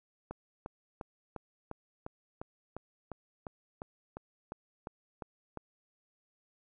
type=click train; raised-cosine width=1 ms; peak=-26 dBFS; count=16; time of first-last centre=0.31-5.573 s; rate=2.85 Hz; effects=none